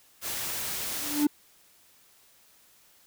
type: noise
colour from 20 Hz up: white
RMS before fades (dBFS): -33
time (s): 0.21-1.27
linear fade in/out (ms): 50
type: tone with exponential growth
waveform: triangle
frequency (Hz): 293.7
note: D4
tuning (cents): 0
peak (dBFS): -15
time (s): 0.94-1.27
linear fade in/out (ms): 5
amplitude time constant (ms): 70
effects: white hiss -60 dBFS RMS until 3.06 s